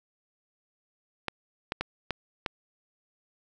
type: clicks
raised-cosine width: 0.3 ms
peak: -13 dBFS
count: 5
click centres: 1.283 / 1.721 / 1.81 / 2.107 / 2.462 s
effects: none